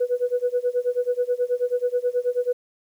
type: tone with tremolo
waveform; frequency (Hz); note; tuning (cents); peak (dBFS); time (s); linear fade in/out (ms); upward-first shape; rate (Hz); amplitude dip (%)
sine; 492.1; B4; -6; -16; 0-2.53; 10; sine; 9.3; 95
effects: tanh soft clip ceiling -13 dBFS + 9-bit